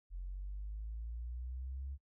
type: linear sweep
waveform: sine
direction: up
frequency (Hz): 43.44 to 69.3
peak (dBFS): -39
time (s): 0.1-1.98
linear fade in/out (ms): 50
effects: noise-tail reverb RT60 0.1 s tail -24 dB re dry + tanh soft clip ceiling -35 dBFS